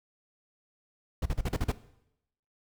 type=noise bursts; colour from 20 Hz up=brown; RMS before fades=-27 dBFS; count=7; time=1.22-1.719 s; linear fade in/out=5 ms; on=37 ms; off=40 ms; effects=noise-tail reverb RT60 0.8 s tail -17 dB re dry